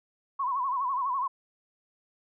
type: tone with vibrato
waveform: sine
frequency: 1046.5 Hz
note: C6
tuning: in tune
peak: -26 dBFS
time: 0.39-1.28 s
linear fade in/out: 10 ms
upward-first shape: sine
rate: 12 Hz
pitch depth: 120 cents each way
effects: none